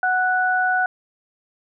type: tone pair together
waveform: sine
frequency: 740 / 1480 Hz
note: F#5 / F#6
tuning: 0 / 0 cents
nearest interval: octave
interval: 1200 cents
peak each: -20 / -19 dBFS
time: 0.03-0.86 s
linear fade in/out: 2 ms
effects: none